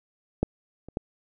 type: clicks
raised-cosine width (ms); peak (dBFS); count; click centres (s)
2; -9 / -28 / -14; 3; 0.43 / 0.886 / 0.971
effects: none